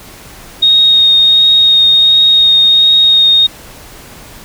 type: tone with vibrato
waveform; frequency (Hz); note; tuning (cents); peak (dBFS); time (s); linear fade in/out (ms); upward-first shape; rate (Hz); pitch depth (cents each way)
sine; 3723; A#7; -3; -4; 0.62-3.47; 10; triangle; 1.4; 11
effects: pink hiss -34 dBFS RMS until 4.44 s